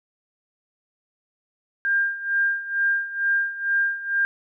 sine tone with tremolo, 1600 Hz, G6, 35 cents sharp, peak -17 dBFS, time 1.85-4.25 s, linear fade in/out 0 ms, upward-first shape sine, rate 2.2 Hz, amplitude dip 80%, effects none

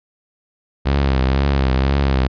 sawtooth tone with vibrato, 67.4 Hz, C#2, 48 cents flat, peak -10 dBFS, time 0.85-2.28 s, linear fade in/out 20 ms, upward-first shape triangle, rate 2 Hz, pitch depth 80 cents each way, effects resampled to 11025 Hz

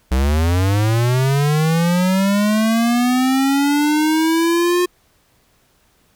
square linear sweep, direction up, 61.74 to 359.5 Hz, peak -14 dBFS, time 0.11-4.86 s, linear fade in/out 10 ms, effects pink hiss -58 dBFS RMS until 6.15 s

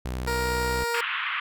sawtooth tone with vibrato, 62.8 Hz, B1, 30 cents sharp, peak -25 dBFS, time 0.05-0.84 s, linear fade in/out 5 ms, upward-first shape sine, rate 12 Hz, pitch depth 17 cents each way
15% pulse tone, 470 Hz, A#4, 14 cents sharp, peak -19 dBFS, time 0.27-1.01 s, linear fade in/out 5 ms
pink band-pass noise, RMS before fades -29 dBFS, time 0.94-1.4 s, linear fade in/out 5 ms, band 1100 to 3100 Hz, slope 48 dB/octave
effects none

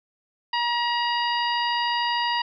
harmonic tone, 953 Hz, A#5, 38 cents sharp, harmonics 1 / 2 / 3 / 4 / 5, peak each -24 / -29 / -29 / -36 / -32 dBFS, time 0.53-2.42 s, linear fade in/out 5 ms, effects none

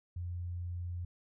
sine tone, 87.8 Hz, F2, 10 cents sharp, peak -36 dBFS, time 0.16-1.05 s, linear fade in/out 5 ms, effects none

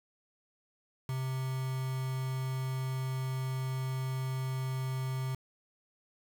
triangle tone with quantisation, 130.81 Hz, C3, in tune, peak -30 dBFS, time 1.09-5.35 s, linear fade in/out 2 ms, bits 7, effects none

